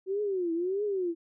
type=tone with vibrato; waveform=sine; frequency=371.3 Hz; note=F#4; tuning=6 cents sharp; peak=-27 dBFS; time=0.06-1.15 s; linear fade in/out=50 ms; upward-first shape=triangle; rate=1.6 Hz; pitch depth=230 cents each way; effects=none